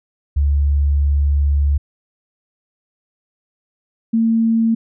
sine tone pair in turn, 71.5 / 226.5 Hz, D2 / A#3, -46 / -50 cents, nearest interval octave + minor sixth, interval 1996 cents, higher second, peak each -12 dBFS, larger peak neither, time 0.36-1.78 / 4.13-4.75 s, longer first, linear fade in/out 10 ms, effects none

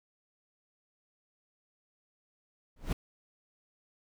brown noise with exponential growth, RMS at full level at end -24 dBFS, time 2.76-2.93 s, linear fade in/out 5 ms, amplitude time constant 36 ms, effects none

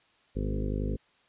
harmonic tone with a mistuned harmonic, 51.2 Hz, G#1, 24 cents flat, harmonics 1 / 2 / 3 / 4 / 5 / 6 / 7 / 8 / 9 / 10, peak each -31 / -35 / -38 / -38 / -38 / -43 / -43 / -41 / -44 / -44 dBFS, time 0.35-0.97 s, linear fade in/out 20 ms, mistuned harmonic 5, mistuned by -17 cents, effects white hiss -65 dBFS RMS until 1.28 s + resampled to 8000 Hz

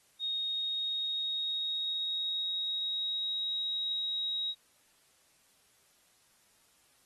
sine tone with pitch glide, 3729 to 3805 Hz, A#7 to A#7, 0 to +35 cents, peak -31 dBFS, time 0.19-4.55 s, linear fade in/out 50 ms, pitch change +35 cents, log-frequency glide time 0.43-3.52 s, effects white hiss -67 dBFS RMS until 7.05 s + AAC 32 kbps

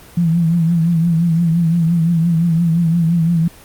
sine tone with vibrato, 167.2 Hz, E3, 25 cents sharp, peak -11 dBFS, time 0.17-3.48 s, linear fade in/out 5 ms, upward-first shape triangle, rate 5.8 Hz, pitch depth 81 cents each way, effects pink hiss -41 dBFS RMS until 3.64 s + Opus 24 kbps

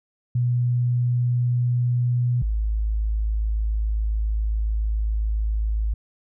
sine tone pair in turn, 122.3 / 53.62 Hz, B2 / A1, -16 / -44 cents, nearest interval octave + major second, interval 1428 cents, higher first, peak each -18 / -20 dBFS, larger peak first, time 0.35-2.42 / 2.42-5.94 s, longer second, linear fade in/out 5 ms, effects none

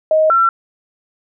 sine tone pair in turn, 627 / 1352.6 Hz, D#5 / E6, +13 / +44 cents, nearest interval octave + minor second, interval 1331 cents, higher second, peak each -9 dBFS, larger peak neither, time 0.11-0.3 / 0.3-0.49 s, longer neither, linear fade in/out 2 ms, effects none

